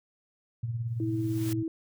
sine tone with tremolo, 116.54 Hz, A#2, in tune, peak -27 dBFS, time 0.63-1.63 s, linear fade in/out 5 ms, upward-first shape sine, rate 18 Hz, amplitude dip 55%
white noise with exponential growth, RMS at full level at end -39 dBFS, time 0.88-1.53 s, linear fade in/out 1 ms, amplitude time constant 140 ms
sine tone, 324.7 Hz, E4, 26 cents flat, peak -29 dBFS, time 1-1.68 s, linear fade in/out 2 ms
effects none

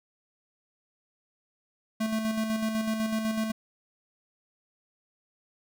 square tone with tremolo, 220 Hz, A3, in tune, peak -26 dBFS, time 2-3.52 s, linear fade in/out 10 ms, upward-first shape square, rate 8 Hz, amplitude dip 40%, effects none

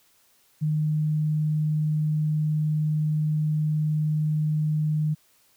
sine tone, 153.2 Hz, D#3, 27 cents flat, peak -21 dBFS, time 0.61-5.15 s, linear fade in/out 20 ms, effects white hiss -62 dBFS RMS until 5.56 s

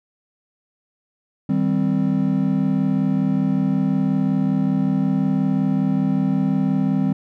triangle chord, C minor, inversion first, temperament just, 156.98 / 196.22 / 261.6 Hz, Eb3 / G3 / C4, +16 / +2 / 0 cents, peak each -21 / -18 / -19 dBFS, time 1.49-7.13 s, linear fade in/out 5 ms, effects none

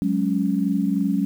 sine chord, F# suspended second, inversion none, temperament just, 185 / 208.1 / 277.5 Hz, F#3 / G#3 / C#4, 0 / +4 / +2 cents, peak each -23 dBFS, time 0.02-1.25 s, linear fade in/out 0 ms, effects 8-bit

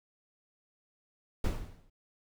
brown noise with exponential decay, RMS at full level -26 dBFS, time 1.44-1.9 s, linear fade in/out 5 ms, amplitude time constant 99 ms, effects none

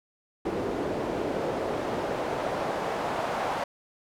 pink noise with band-pass filter sweep, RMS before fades -30 dBFS, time 0.45-3.64 s, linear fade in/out 5 ms, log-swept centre 380 to 810 Hz, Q 1.4, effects none

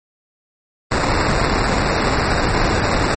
pink noise with sample-and-hold, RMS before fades -17 dBFS, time 0.91-3.15 s, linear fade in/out 10 ms, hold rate 3150 Hz, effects low-pass 10000 Hz 12 dB/octave + MP3 32 kbps

